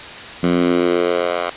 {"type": "tone with high-pass filter sweep", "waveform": "10% pulse", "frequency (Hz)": 87.6, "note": "F2", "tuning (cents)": 6, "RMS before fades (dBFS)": -17, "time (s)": [0.43, 1.5], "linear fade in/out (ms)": 5, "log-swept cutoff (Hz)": [190, 770], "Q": 2.3, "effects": ["white hiss -32 dBFS RMS until 1.56 s", "resampled to 8000 Hz"]}